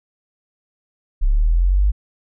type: linear sweep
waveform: sine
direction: up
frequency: 32.77 to 51.91 Hz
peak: -12 dBFS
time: 1.21-1.92 s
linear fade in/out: 20 ms
effects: none